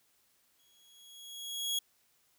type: tone with exponential growth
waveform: sawtooth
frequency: 3322 Hz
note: G#7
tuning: in tune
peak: -26 dBFS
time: 0.59-1.79 s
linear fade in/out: 5 ms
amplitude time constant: 260 ms
effects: white hiss -71 dBFS RMS until 2.38 s